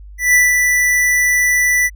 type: tone with ADSR envelope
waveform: square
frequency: 1975.5 Hz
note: B6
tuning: in tune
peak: -8 dBFS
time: 0.18-1.9 s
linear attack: 160 ms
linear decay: 180 ms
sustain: -4 dB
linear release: 44 ms
effects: added 50 Hz sine -33 dBFS peak until 1.95 s